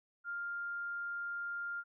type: tone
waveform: sine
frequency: 1400 Hz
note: F6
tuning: 4 cents sharp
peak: -37 dBFS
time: 0.24-1.84 s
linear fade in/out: 50 ms
effects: none